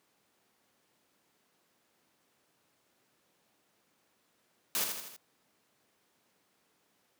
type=noise with echo; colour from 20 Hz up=white; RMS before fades=-31 dBFS; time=4.75-4.84 s; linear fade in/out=0 ms; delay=81 ms; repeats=4; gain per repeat=-5 dB; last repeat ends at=5.164 s; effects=pink hiss -72 dBFS RMS until 7.19 s + high-pass 200 Hz 12 dB/octave